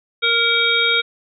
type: harmonic tone with a mistuned harmonic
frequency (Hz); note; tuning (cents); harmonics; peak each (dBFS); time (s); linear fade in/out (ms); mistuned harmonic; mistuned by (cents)
466.2; A#4; 0; 1 / 3 / 5 / 7 / 8; -25 / -20 / -19 / -22 / -19; 0.22-1.02; 20; 5; -22
effects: none